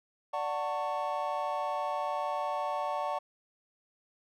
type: chord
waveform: triangle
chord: D major seventh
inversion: none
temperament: equal with one note detuned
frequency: 587.3 / 740 / 893.8 / 1108.7 Hz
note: D5 / F#5 / A5 / C#6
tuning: 0 / 0 / +27 / 0 cents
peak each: -34 / -34 / -34 / -35 dBFS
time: 0.33-3.19 s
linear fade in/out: 10 ms
effects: none